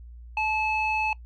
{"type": "tone with low-pass filter", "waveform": "square", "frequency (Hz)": 866, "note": "A5", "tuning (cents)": -28, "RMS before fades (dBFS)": -26, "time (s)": [0.37, 1.13], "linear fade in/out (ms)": 2, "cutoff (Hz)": 2500, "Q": 3.6, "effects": ["noise-tail reverb RT60 0.1 s tail -22 dB re dry", "added 59 Hz sine -41 dBFS peak until 1.25 s"]}